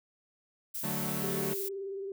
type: noise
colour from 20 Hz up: violet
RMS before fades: -37 dBFS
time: 0.74-1.69 s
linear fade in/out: 10 ms
type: chord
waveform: sawtooth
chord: D major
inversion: none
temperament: equal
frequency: 146.83 / 185 / 220 Hz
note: D3 / F#3 / A3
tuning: 0 / 0 / 0 cents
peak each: -34 dBFS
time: 0.83-1.54 s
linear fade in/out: 10 ms
type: tone with vibrato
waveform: sine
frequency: 392 Hz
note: G4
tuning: in tune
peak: -35 dBFS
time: 1.23-2.12 s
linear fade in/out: 2 ms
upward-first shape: sine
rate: 19 Hz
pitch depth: 37 cents each way
effects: none